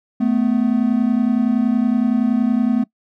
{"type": "tone pair together", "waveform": "triangle", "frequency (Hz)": [219.5, 250.2], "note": ["A3", "B3"], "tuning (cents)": [-4, 23], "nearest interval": "major second", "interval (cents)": 227, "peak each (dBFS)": -15, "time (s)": [0.2, 2.84], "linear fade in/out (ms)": 10, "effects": ["noise-tail reverb RT60 0.1 s tail -21 dB re dry"]}